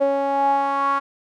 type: tone with band-pass filter sweep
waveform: sawtooth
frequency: 277.2 Hz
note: C#4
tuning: in tune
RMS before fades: -20 dBFS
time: 0-1 s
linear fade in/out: 20 ms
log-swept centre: 590 to 1200 Hz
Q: 6.9
effects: none